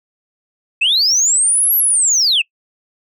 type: linear two-way sweep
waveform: sine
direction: up then down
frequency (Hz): 2498 to 11840 to 2498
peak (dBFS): -9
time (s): 0.81-2.42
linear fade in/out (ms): 10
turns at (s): 1.76
effects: noise-tail reverb RT60 0.1 s tail -26 dB re dry + tanh soft clip ceiling -8 dBFS